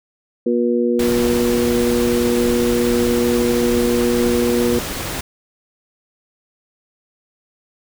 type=harmonic tone; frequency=120 Hz; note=B2; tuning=49 cents flat; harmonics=2 / 3 / 4; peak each=-18 / -19 / -19 dBFS; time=0.46-4.79 s; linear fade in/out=5 ms
type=noise; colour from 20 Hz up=pink; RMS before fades=-25 dBFS; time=0.99-5.21 s; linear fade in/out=5 ms
effects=none